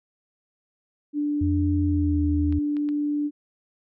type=tone; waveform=sine; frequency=293.7 Hz; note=D4; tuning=in tune; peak=-22 dBFS; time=1.13-3.31 s; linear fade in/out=50 ms
type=tone with pitch glide; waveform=sine; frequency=87.31 to 80.99 Hz; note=F2 to E2; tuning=0 to -30 cents; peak=-22 dBFS; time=1.41-2.59 s; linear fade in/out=5 ms; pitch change=-130 cents; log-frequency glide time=1.85-2.21 s
type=clicks; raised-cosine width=0.3 ms; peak=-29 dBFS; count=3; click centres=2.525 / 2.768 / 2.889 s
effects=none